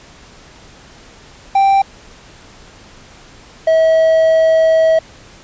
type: tone pair in turn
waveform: triangle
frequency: 784 / 644.3 Hz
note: G5 / E5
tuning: 0 / -40 cents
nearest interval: minor third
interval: 340 cents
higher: first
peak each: -6 dBFS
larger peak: neither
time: 1.55-1.82 / 3.67-4.99 s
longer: second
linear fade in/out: 5 ms
effects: pink hiss -41 dBFS RMS until 5.43 s + resampled to 16000 Hz